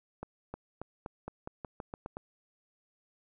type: accelerating click train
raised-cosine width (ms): 1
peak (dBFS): -25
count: 11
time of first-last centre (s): 0.23-2.169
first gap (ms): 310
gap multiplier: 0.89
effects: none